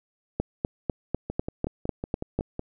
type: two click trains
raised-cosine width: 2 ms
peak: -11 / -17 dBFS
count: 9 / 8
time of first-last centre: 0.4-2.39 / 1.3-2.594 s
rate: 4.02 / 5.41 Hz
effects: none